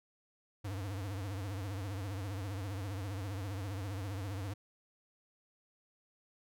square tone with vibrato, 98 Hz, G2, in tune, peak -38 dBFS, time 0.64-4.54 s, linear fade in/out 10 ms, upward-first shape triangle, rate 15 Hz, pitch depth 160 cents each way, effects none

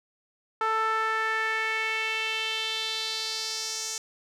sawtooth tone with band-pass filter sweep, 441.9 Hz, A4, 7 cents sharp, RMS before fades -29 dBFS, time 0.61-3.98 s, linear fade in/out 2 ms, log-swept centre 1200 to 6400 Hz, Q 3, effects none

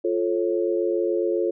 sine chord, F augmented, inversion none, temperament just, 349.2 / 436.5 / 545.7 Hz, F4 / A4 / C#5, 0 / -14 / -27 cents, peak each -23 / -25 / -27 dBFS, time 0.04-1.51 s, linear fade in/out 10 ms, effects none

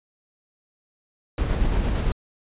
brown noise with tremolo, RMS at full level -21 dBFS, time 1.38-2.12 s, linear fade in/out 2 ms, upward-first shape square, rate 8.8 Hz, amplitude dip 25%, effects resampled to 8000 Hz

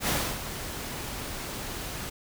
pink noise with ADSR envelope, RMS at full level -25 dBFS, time 0-2.1 s, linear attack 75 ms, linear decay 300 ms, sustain -11 dB, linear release 10 ms, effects none

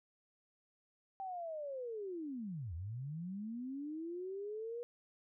sine linear two-way sweep, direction down then up, 784 to 77.6 to 483 Hz, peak -40 dBFS, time 1.2-4.83 s, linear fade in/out 0 ms, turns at 2.74 s, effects none

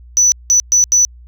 sine tone bursts at uneven times, 5960 Hz, F#8, 12 cents sharp, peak -6 dBFS, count 4, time 0.17-0.32 / 0.5-0.6 / 0.72-0.84 / 0.92-1.05 s, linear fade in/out 0 ms, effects tanh soft clip ceiling -4 dBFS + added 60 Hz sine -36 dBFS peak until 1.27 s

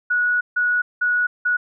sine tone bursts at uneven times, 1463 Hz, F#6, 20 cents flat, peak -16 dBFS, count 4, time 0.1-0.41 / 0.56-0.82 / 1.01-1.27 / 1.45-1.57 s, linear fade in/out 10 ms, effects none

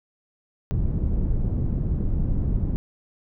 pink low-pass noise, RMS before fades -23 dBFS, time 0.71-2.76 s, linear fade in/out 0 ms, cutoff 180 Hz, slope 12 dB/octave, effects none

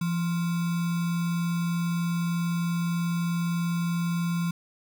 sine tone with sample-and-hold, 170.9 Hz, F3, 37 cents flat, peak -24 dBFS, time 0.01-4.51 s, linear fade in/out 5 ms, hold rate 1225 Hz, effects none

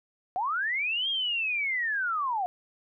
sine linear two-way sweep, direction up then down, 698.5 to 3270 to 698.5 Hz, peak -26 dBFS, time 0.36-2.46 s, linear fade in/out 0 ms, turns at 1.09 s, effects none

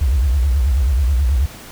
sine tone with vibrato, 65.9 Hz, C2, 13 cents sharp, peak -12 dBFS, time 0.01-1.46 s, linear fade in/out 5 ms, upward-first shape sine, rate 9.3 Hz, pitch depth 220 cents each way, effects pink hiss -37 dBFS RMS until 1.71 s

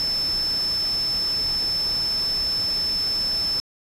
sine tone in noise, 5274 Hz, E8, in tune, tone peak -21 dBFS, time 0-3.6 s, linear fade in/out 0 ms, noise pink, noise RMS -36 dBFS, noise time 0-3.6 s, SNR +12 dB, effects resampled to 32000 Hz

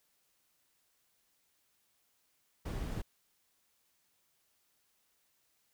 brown noise, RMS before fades -38 dBFS, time 2.65-3.02 s, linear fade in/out 10 ms, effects white hiss -75 dBFS RMS until 5.73 s

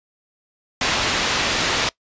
white low-pass noise, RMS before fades -21 dBFS, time 0.81-1.89 s, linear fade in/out 2 ms, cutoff 4200 Hz, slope 12 dB/octave, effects noise-tail reverb RT60 0.1 s tail -22 dB re dry + resampled to 16000 Hz

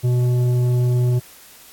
sine tone with tanh clipping, 123.6 Hz, B2, 2 cents sharp, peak -16 dBFS, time 0.03-1.2 s, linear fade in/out 20 ms, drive 9 dB, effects white hiss -45 dBFS RMS until 1.72 s + AAC 64 kbps

